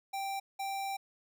square tone bursts at uneven times, 784 Hz, G5, in tune, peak -35 dBFS, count 2, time 0.13-0.4 / 0.59-0.97 s, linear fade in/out 10 ms, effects none

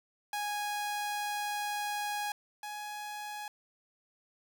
sawtooth tone pair in turn, 828 / 835.7 Hz, G#5 / G#5, -5 / +11 cents, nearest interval unison, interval 16 cents, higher second, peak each -29 / -35 dBFS, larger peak first, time 0.33-2.32 / 2.63-3.48 s, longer first, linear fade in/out 2 ms, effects none

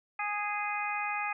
harmonic tone, 414.2 Hz, G#4, 5 cents flat, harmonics 2 / 3 / 4 / 5 / 6, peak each -35 / -37 / -41 / -38 / -36 dBFS, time 0.19-1.33 s, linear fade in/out 5 ms, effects none

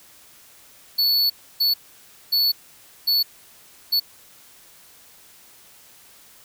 square tone bursts at uneven times, 4435 Hz, C#8, in tune, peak -17 dBFS, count 5, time 0.98-1.3 / 1.6-1.74 / 2.32-2.52 / 3.07-3.23 / 3.92-4 s, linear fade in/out 10 ms, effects white hiss -50 dBFS RMS until 6.44 s

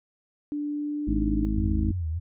sine tone with pitch glide, 293.7 to 296.8 Hz, D4 to D4, 0 to +18 cents, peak -27 dBFS, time 0.52-1.45 s, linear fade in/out 0 ms, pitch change +18 cents, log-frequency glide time 0.67-1.24 s
harmonic tone, 52.6 Hz, G#1, 23 cents sharp, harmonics 1 / 2 / 3 / 4 / 5 / 6, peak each -26 / -34 / -37 / -29 / -36 / -31 dBFS, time 1.07-1.92 s, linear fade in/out 10 ms
sine tone with vibrato, 85.2 Hz, F2, 42 cents flat, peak -26 dBFS, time 1.56-2.2 s, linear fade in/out 20 ms, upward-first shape sine, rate 3.3 Hz, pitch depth 140 cents each way
effects none

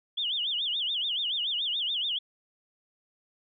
sine tone with vibrato, 3234 Hz, G#7, 47 cents flat, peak -27 dBFS, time 0.17-2.19 s, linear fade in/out 10 ms, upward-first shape sine, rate 7 Hz, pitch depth 220 cents each way, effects none

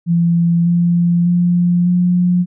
sine tone with pitch steps, 170 / 172.67 / 175.39 / 178.14 Hz, F3 / F3 / F3 / F3, -46 / -19 / +8 / +35 cents, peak -10 dBFS, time 0.06-2.46 s, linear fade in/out 50 ms, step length 600 ms, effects none

